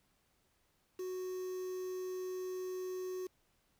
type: tone with quantisation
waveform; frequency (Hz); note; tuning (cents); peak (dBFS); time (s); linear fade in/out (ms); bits
triangle; 369.4; F#4; -3; -36; 0.99-3.27; 5; 9
effects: pink hiss -75 dBFS RMS until 3.79 s